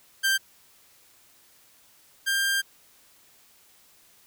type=tone pair in turn; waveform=sawtooth; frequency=1576 / 1592.5 Hz; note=G6 / G6; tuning=+9 / +27 cents; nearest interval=unison; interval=18 cents; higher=second; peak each=-17 / -19 dBFS; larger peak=first; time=0.23-0.38 / 2.26-2.62 s; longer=second; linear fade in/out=20 ms; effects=white hiss -58 dBFS RMS until 4.26 s